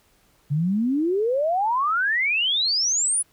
sine exponential sweep, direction up, 138.59 to 10250 Hz, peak -19 dBFS, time 0.5-3.23 s, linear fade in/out 20 ms, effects pink hiss -61 dBFS RMS until 3.32 s

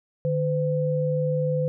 sine tone pair together, 151.1 / 508.2 Hz, D3 / B4, +50 / +49 cents, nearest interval octave + major sixth, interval 2099 cents, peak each -24 dBFS, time 0.25-1.68 s, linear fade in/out 0 ms, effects none

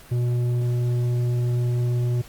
sine tone with tanh clipping, 121.7 Hz, B2, 25 cents flat, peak -21 dBFS, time 0.11-2.22 s, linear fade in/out 10 ms, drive 8 dB, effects pink hiss -47 dBFS RMS until 2.28 s + Opus 48 kbps

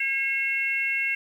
harmonic tone, 542 Hz, C#5, 39 cents flat, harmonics 3 / 4 / 5, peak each -33 / -25 / -28 dBFS, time 0-1.15 s, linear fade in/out 5 ms, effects 9-bit

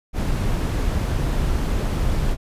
brown noise, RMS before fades -21 dBFS, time 0.13-2.37 s, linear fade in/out 50 ms, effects resampled to 32000 Hz

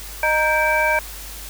sine tone cluster, 617 / 932 / 1581 / 2319 Hz, D#5 / A#5 / G6 / D7, -15 / -1 / +14 / -22 cents, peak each -21 dBFS, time 0.23-0.99 s, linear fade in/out 2 ms, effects added 50 Hz sine -36 dBFS peak until 1.49 s + white hiss -36 dBFS RMS until 1.49 s

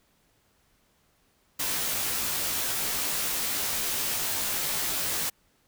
white noise with comb filter, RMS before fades -29 dBFS, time 1.59-5.3 s, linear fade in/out 10 ms, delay 16 ms, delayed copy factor -0.9, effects pink hiss -67 dBFS RMS until 5.67 s

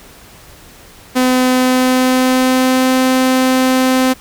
sawtooth tone with pitch glide, 254.4 to 258.5 Hz, C4 to C4, -48 to -21 cents, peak -6 dBFS, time 1.15-4.14 s, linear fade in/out 20 ms, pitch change +27 cents, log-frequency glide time 1.49-2.94 s, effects pink hiss -40 dBFS RMS until 4.2 s

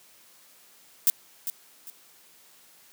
violet noise with echo, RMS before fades -19 dBFS, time 1.07-1.1 s, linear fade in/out 0 ms, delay 400 ms, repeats 2, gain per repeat -11 dB, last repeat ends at 1.9 s, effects white hiss -56 dBFS RMS until 2.92 s + high-pass 150 Hz 12 dB/octave

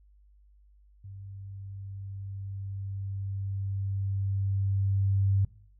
sine tone with level ramp, 98 Hz, G2, in tune, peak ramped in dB -41 to -21 dBFS, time 1.04-5.45 s, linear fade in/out 5 ms, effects noise-tail reverb RT60 0.5 s tail -19 dB re dry + added 50 Hz sine -56 dBFS peak until 5.79 s

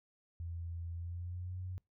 sine tone with pitch glide, 84.6 to 91.73 Hz, E2 to F#2, +45 to -14 cents, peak -39 dBFS, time 0.4-1.78 s, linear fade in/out 0 ms, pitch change +141 cents, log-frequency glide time 0.94-1.59 s, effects noise-tail reverb RT60 0.2 s tail -25 dB re dry

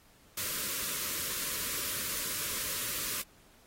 white band-stop noise, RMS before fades -35 dBFS, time 0.37-3.22 s, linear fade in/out 5 ms, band 620 to 960 Hz, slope 96 dB/octave, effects pink hiss -62 dBFS RMS until 3.66 s + AAC 48 kbps

